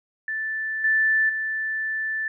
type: tone with level steps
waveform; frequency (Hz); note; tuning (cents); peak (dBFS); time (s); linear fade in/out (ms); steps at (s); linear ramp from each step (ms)
sine; 1760; A6; 0; -25 / -17 / -24; 0.28-2.28; 2; 0.84 / 1.29; 5
effects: none